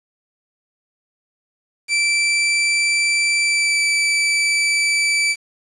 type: tone with pitch glide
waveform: sawtooth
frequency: 2334 to 2317 Hz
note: D7 to D7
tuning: -11 to -24 cents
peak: -12 dBFS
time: 1.88-5.36 s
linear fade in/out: 50 ms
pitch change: -13 cents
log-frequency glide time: 3.41-3.81 s
effects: resampled to 24000 Hz + 7-bit